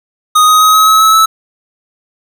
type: tone with pitch steps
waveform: square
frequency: 1244.5 / 1254.6 / 1264.8 / 1275.1 / 1285.4 / 1295.9 / 1306.4 Hz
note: D#6 / D#6 / D#6 / D#6 / E6 / E6 / E6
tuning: 0 / +14 / +28 / +42 / -44 / -30 / -16 cents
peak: -5 dBFS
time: 0.35-1.26 s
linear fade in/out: 10 ms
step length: 130 ms
effects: none